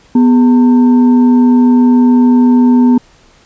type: tone with frequency modulation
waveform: sine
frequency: 246.9 Hz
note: B3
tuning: in tune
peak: -4 dBFS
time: 0.15-2.98 s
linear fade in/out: 5 ms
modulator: 660 Hz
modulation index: 0.3
effects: pink hiss -46 dBFS RMS until 3.45 s + resampled to 16000 Hz